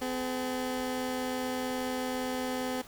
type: tone pair together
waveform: 20% pulse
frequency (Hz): 255 / 423.7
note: C4 / G#4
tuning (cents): -44 / +35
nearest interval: major sixth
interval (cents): 879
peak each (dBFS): -27 / -34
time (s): 0.01-2.82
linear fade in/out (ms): 10
effects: pink hiss -51 dBFS RMS until 2.87 s